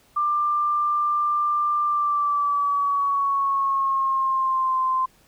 sine tone with pitch glide, 1188 to 1040.2 Hz, D6 to C6, +20 to -10 cents, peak -19 dBFS, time 0.16-5.06 s, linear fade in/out 10 ms, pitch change -230 cents, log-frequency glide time 1.84-4.78 s, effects pink hiss -58 dBFS RMS until 5.27 s

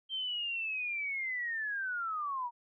sine linear sweep, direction down, 3153 to 932.3 Hz, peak -33 dBFS, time 0.09-2.51 s, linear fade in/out 50 ms, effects none

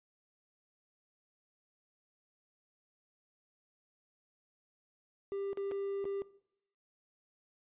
triangle tone with dropouts, 396.2 Hz, G4, 18 cents sharp, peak -33 dBFS, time 5.32-6.22 s, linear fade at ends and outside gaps 0 ms, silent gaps 5.531-5.573 / 5.713-5.718 / 6.043-6.053 s, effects noise-tail reverb RT60 0.7 s tail -19 dB re dry + resampled to 8000 Hz

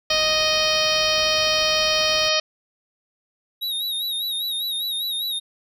pink noise, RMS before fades -39 dBFS, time 0.1-2.29 s, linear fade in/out 5 ms
harmonic tone, 622 Hz, D#5, 1 cent flat, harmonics 1 / 2 / 3 / 4 / 5 / 6 / 7 / 8 / 9, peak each -24 / -28 / -30 / -26 / -25 / -28 / -26 / -27 / -27 dBFS, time 0.1-2.4 s, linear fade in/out 5 ms
square tone with vibrato, 3800 Hz, A#7, 33 cents sharp, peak -24 dBFS, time 3.61-5.4 s, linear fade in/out 20 ms, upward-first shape sine, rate 5 Hz, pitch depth 69 cents each way
effects none

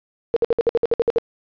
sine tone bursts, 466.2 Hz, A#4, in tune, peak -13 dBFS, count 11, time 0.34-1.184 s, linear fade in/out 0 ms, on 24 ms, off 58 ms, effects resampled to 11025 Hz + 9-bit

